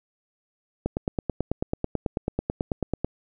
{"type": "click train", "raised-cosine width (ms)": 2, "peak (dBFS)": -11, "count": 21, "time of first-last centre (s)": [0.86, 3.046], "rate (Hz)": 9.15, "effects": []}